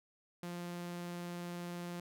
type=tone with vibrato; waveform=sawtooth; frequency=174.61 Hz; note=F3; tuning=in tune; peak=-37 dBFS; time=0.43-2 s; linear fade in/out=2 ms; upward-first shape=sine; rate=20 Hz; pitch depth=11 cents each way; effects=none